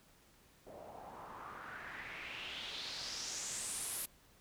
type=noise with low-pass filter sweep; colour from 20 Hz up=white; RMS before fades=-45 dBFS; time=0.66-4.06 s; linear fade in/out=10 ms; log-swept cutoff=580 to 12000 Hz; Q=3.6; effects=pink hiss -66 dBFS RMS until 4.4 s